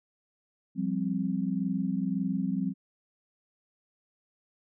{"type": "chord", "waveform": "sine", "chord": "F suspended second", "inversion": "none", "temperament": "just", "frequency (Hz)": [174.61, 196.44, 261.9], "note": ["F3", "G3", "C4"], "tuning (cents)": [0, 4, 2], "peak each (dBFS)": [-32, -30, -32], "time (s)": [0.75, 2.74], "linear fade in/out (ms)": 50, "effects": []}